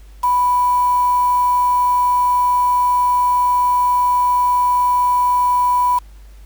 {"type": "tone with quantisation", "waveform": "sine", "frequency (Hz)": 987.8, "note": "B5", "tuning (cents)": 0, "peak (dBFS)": -12, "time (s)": [0.23, 5.99], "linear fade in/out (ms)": 10, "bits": 5, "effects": ["added 50 Hz sine -37 dBFS peak until 6.45 s", "pink hiss -53 dBFS RMS until 6.45 s"]}